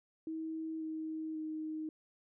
sine tone with pitch steps, 320 / 316.1 / 312.3 Hz, D#4 / D#4 / D#4, +49 / +27 / +7 cents, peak -37 dBFS, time 0.27-1.89 s, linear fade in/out 2 ms, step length 540 ms, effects none

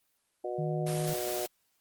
harmonic tone, 122 Hz, B2, 21 cents flat, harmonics 3 / 4 / 5 / 6, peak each -36 / -40 / -37 / -40 dBFS, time 0.44-1.46 s, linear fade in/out 5 ms
sine tone, 155.56 Hz, D#3, in tune, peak -31 dBFS, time 0.58-1.14 s, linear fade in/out 10 ms
white noise, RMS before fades -38 dBFS, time 0.86-1.47 s, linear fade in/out 10 ms
effects white hiss -74 dBFS RMS until 1.8 s + Opus 32 kbps

